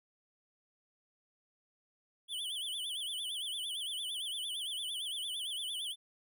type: tone with vibrato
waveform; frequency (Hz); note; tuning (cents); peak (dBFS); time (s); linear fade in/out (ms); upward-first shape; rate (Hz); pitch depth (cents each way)
square; 3223; G7; +47; -37; 2.28-5.96; 50; sine; 8.8; 160
effects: none